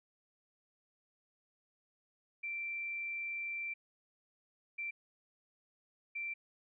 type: tone bursts at uneven times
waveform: sine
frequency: 2349 Hz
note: D7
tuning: in tune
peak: -37 dBFS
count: 3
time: 2.43-3.74 / 4.78-4.91 / 6.15-6.34 s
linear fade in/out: 10 ms
effects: none